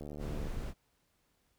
click train, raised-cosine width 2 ms, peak -31 dBFS, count 35, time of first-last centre 0.01-0.47 s, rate 73.9 Hz
brown noise, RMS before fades -38 dBFS, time 0.18-0.74 s, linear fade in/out 50 ms
effects pink hiss -75 dBFS RMS until 1.58 s

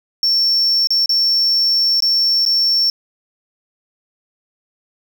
triangle tone with dropouts, 5440 Hz, F8, 46 cents flat, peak -11 dBFS, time 0.23-2.9 s, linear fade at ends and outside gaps 1 ms, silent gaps 0.872-0.905 / 1.059-1.093 / 2.004-2.023 / 2.452-2.462 s, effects none

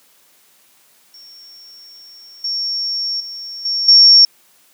sine tone with level steps, 5490 Hz, F8, 31 cents flat, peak -38 / -18 / -27 / -16 / -4 dBFS, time 1.14-4.25 s, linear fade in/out 2 ms, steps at 2.44 / 3.2 / 3.65 / 3.88 s, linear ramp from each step 5 ms, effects white hiss -53 dBFS RMS until 4.73 s + high-pass 150 Hz 12 dB/octave

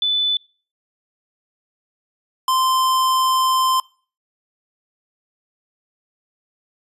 sine / square tone pair in turn, 3496 / 1039.4 Hz, A7 / C6, -12 / -12 cents, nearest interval octave + major sixth, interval 2100 cents, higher first, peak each -16 dBFS, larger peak neither, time 0.02-0.37 / 2.48-3.8 s, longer second, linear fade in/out 2 ms, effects noise-tail reverb RT60 0.4 s tail -24 dB re dry + resampled to 32000 Hz

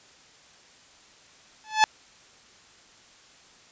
sawtooth tone with exponential growth, 865 Hz, A5, 30 cents flat, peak -9 dBFS, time 1.64-1.84 s, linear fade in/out 0 ms, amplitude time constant 42 ms, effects white hiss -54 dBFS RMS until 3.71 s + resampled to 16000 Hz

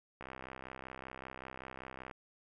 click train, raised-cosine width 0.5 ms, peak -30 dBFS, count 125, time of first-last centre 0.21-2.112 s, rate 65.2 Hz, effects none

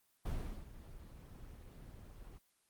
brown noise with ADSR envelope, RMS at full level -38 dBFS, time 0.25-2.39 s, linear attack 8 ms, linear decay 390 ms, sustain -14 dB, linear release 18 ms, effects white hiss -75 dBFS RMS until 2.69 s + Opus 24 kbps

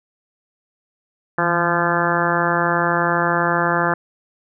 harmonic tone with a mistuned harmonic, 172.2 Hz, F3, 24 cents flat, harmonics 1 / 2 / 3 / 4 / 5 / 6 / 7 / 8 / 9 / 10, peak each -25 / -25 / -25 / -25 / -25 / -25 / -25 / -25 / -25 / -25 dBFS, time 1.38-3.94 s, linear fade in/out 2 ms, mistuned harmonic 1, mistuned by -66 cents, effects none

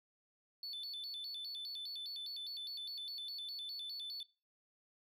sine tone with vibrato, 3951 Hz, B7, in tune, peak -39 dBFS, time 0.63-4.23 s, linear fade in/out 2 ms, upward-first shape square, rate 4.9 Hz, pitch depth 200 cents each way, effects noise-tail reverb RT60 0.3 s tail -21 dB re dry + tanh soft clip ceiling -41 dBFS

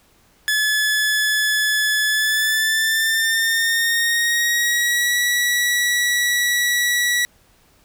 sawtooth tone with pitch glide, 1717 to 1938.4 Hz, A6 to B6, -43 to -33 cents, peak -13 dBFS, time 0.48-7.25 s, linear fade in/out 0 ms, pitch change +210 cents, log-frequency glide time 2.06-5.19 s, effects pink hiss -56 dBFS RMS until 7.84 s

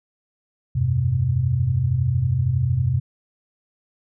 sine tone cluster, 86.2 / 98.9 / 128 Hz, F2 / G2 / C3, -22 / +16 / -38 cents, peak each -25 / -24 / -19 dBFS, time 0.75-3 s, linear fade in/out 10 ms, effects none

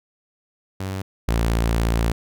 sawtooth tone pair in turn, 95.6 / 56.84 Hz, G2 / A#1, -43 / -43 cents, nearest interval major sixth, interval 900 cents, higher first, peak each -22 / -14 dBFS, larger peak second, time 0.8-1.02 / 1.28-2.12 s, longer second, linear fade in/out 5 ms, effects none

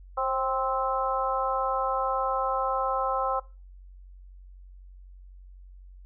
harmonic tone with a mistuned harmonic, 261.6 Hz, C4, in tune, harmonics 2 / 3 / 4 / 5, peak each -30 / -30 / -30 / -30 dBFS, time 0.17-3.4 s, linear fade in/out 10 ms, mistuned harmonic 2, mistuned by +29 cents, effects noise-tail reverb RT60 0.3 s tail -20 dB re dry + added 46 Hz sine -45 dBFS peak until 6.05 s

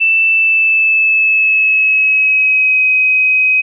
sine tone with pitch glide, 2655 to 2526 Hz, E7 to D#7, +12 to +26 cents, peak -8 dBFS, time 0-3.62 s, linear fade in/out 20 ms, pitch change -86 cents, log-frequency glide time 0.27-2.84 s, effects none

